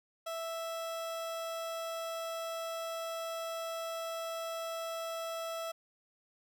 30% pulse tone, 659.3 Hz, E5, in tune, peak -34 dBFS, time 0.26-5.72 s, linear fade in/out 10 ms, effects none

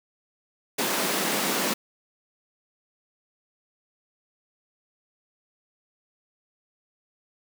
pink high-pass noise, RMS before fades -26 dBFS, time 0.78-1.74 s, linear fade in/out 10 ms, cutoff 180 Hz, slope 48 dB/octave, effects none

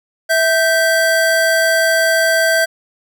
square tone pair together, 656 / 1559.2 Hz, E5 / G6, -9 / -10 cents, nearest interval octave + minor third, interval 1499 cents, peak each -15 dBFS, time 0.29-2.66 s, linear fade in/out 20 ms, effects none

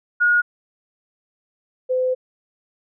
sine tone pair in turn, 1441 / 510.6 Hz, F#6 / C5, -46 / -42 cents, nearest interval octave + tritone, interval 1796 cents, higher first, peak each -13 / -17 dBFS, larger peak first, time 0.2-0.42 / 1.89-2.15 s, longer second, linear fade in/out 20 ms, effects none

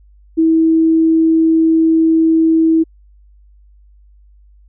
sine tone, 323.6 Hz, E4, 32 cents flat, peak -8 dBFS, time 0.37-2.84 s, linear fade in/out 20 ms, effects added 50 Hz sine -43 dBFS peak until 4.68 s

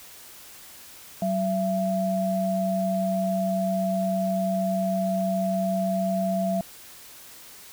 sine tone pair together, 188.8 / 672.8 Hz, F#3 / E5, +35 / +35 cents, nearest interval octave + minor seventh, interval 2200 cents, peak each -25 dBFS, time 1.22-6.61 s, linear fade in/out 2 ms, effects white hiss -46 dBFS RMS until 7.72 s

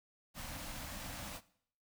pink band-stop noise, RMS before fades -45 dBFS, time 0.34-1.41 s, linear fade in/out 50 ms, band 320 to 500 Hz, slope 96 dB/octave, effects noise-tail reverb RT60 0.6 s tail -18 dB re dry

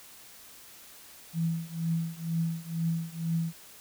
sine tone with tremolo, 165.2 Hz, E3, 4 cents sharp, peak -24 dBFS, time 1.33-3.53 s, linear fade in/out 50 ms, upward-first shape triangle, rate 2.1 Hz, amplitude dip 95%, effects white hiss -51 dBFS RMS until 3.8 s

